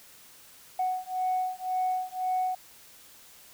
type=beating tone pair; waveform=sine; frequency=740 / 741.9 Hz; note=F#5 / F#5; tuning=0 / +4 cents; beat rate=1.9 Hz; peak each=-29 dBFS; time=0.79-2.55 s; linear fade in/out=5 ms; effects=tanh soft clip ceiling -21 dBFS + white hiss -53 dBFS RMS until 3.53 s